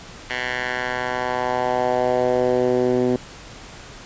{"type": "tone with band-pass filter sweep", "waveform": "10% pulse", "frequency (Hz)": 125, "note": "B2", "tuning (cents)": 21, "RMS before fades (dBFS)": -21, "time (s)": [0.3, 3.16], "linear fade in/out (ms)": 2, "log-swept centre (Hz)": [2200, 300], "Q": 1.8, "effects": ["pink hiss -40 dBFS RMS until 4.05 s", "resampled to 16000 Hz"]}